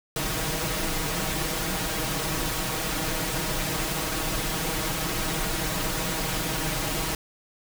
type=noise with comb filter; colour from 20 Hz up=pink; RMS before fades=-28 dBFS; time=0.16-7.15 s; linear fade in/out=2 ms; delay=6.3 ms; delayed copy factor=+0.8; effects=none